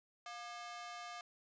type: ring-modulated tone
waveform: sawtooth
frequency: 955 Hz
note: A#5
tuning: 42 cents sharp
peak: -39 dBFS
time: 0.26-1.21 s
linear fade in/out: 2 ms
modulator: 248 Hz
effects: resampled to 16000 Hz